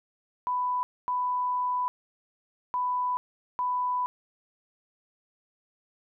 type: tone bursts at uneven times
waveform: sine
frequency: 994 Hz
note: B5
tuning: 11 cents sharp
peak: -25 dBFS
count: 4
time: 0.47-0.83 / 1.08-1.88 / 2.74-3.17 / 3.59-4.06 s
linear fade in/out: 0 ms
effects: none